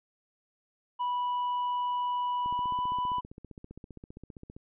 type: tone with pitch glide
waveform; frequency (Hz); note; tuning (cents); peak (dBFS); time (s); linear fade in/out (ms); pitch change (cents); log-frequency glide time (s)
triangle; 983 to 992.1; B5 to B5; -8 to +8; -26; 0.99-3.21; 20; +16; 2.6-2.68
type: click train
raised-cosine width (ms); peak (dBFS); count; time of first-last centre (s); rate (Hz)
3; -32; 33; 2.46-4.565; 15.2
effects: resampled to 8000 Hz